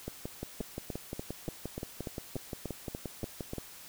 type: two click trains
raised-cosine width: 2 ms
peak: -23 / -23 dBFS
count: 21 / 11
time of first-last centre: 0.08-3.583 / 0.61-3.534 s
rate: 5.71 / 3.42 Hz
effects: white hiss -50 dBFS RMS until 3.88 s